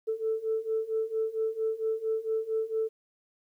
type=beating tone pair; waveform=sine; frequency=440 / 444.4 Hz; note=A4 / A4; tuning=0 / +17 cents; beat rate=4.4 Hz; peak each=-31 / -29 dBFS; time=0.07-2.89 s; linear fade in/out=20 ms; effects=tanh soft clip ceiling -20 dBFS + 11-bit